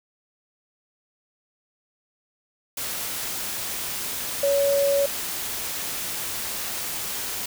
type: tone in noise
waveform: sine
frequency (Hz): 561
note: C#5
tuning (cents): +21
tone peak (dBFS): -18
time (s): 4.43-5.06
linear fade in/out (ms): 5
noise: white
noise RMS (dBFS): -30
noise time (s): 2.77-7.46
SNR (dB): +9
effects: none